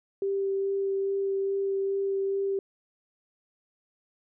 sine tone with vibrato, 392 Hz, G4, in tune, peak -25 dBFS, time 0.22-2.59 s, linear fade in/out 2 ms, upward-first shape sine, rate 2.4 Hz, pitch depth 9 cents each way, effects none

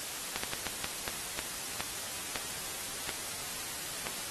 slowing click train, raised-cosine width 0.2 ms, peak -14 dBFS, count 11, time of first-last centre 0.36-4.069 s, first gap 75 ms, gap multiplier 1.33, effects white hiss -39 dBFS RMS until 4.3 s + AAC 32 kbps

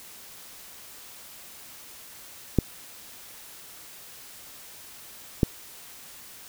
clicks, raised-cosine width 3 ms, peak -5 dBFS, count 2, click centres 2.587 / 5.432 s, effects white hiss -46 dBFS RMS until 6.48 s

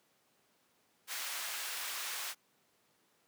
pink high-pass noise, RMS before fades -40 dBFS, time 1.07-2.35 s, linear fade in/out 50 ms, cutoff 1300 Hz, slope 12 dB/octave, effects pink hiss -72 dBFS RMS until 3.27 s + high-pass 200 Hz 12 dB/octave

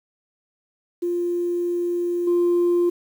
sine tone with level steps, 349.2 Hz, F4, in tune, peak -20 / -14 dBFS, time 1.02-2.9 s, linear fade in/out 10 ms, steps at 2.27 s, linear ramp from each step 5 ms, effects tanh soft clip ceiling -14 dBFS + 8-bit

